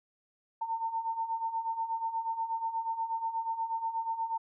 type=beating tone pair; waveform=sine; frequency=900 / 908.3 Hz; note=A5 / A#5; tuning=+39 / -45 cents; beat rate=8.3 Hz; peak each=-37 / -32 dBFS; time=0.61-4.38 s; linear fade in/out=10 ms; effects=none